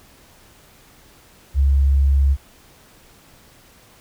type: tone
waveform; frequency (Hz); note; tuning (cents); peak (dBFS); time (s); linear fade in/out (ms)
sine; 68.9; C#2; -10; -12; 1.54-2.37; 50
effects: pink hiss -50 dBFS RMS until 4 s